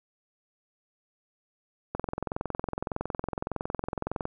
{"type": "click train", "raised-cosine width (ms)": 1, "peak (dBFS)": -16, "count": 51, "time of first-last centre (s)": [1.95, 4.254], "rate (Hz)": 21.7, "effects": []}